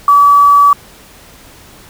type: tone with quantisation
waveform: sine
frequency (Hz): 1146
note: D6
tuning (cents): -43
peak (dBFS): -3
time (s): 0.08-0.73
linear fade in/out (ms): 2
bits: 5
effects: pink hiss -39 dBFS RMS until 1.89 s